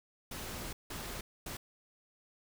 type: noise bursts at uneven times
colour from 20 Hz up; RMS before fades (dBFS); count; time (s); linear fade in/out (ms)
pink; -42; 3; 0.31-0.73 / 0.9-1.21 / 1.46-1.57; 5
effects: none